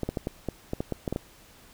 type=clicks; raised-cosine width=2 ms; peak=-15 dBFS; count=11; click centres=0.033 / 0.09 / 0.172 / 0.271 / 0.487 / 0.734 / 0.805 / 0.923 / 1.078 / 1.126 / 1.161 s; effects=pink hiss -54 dBFS RMS until 1.73 s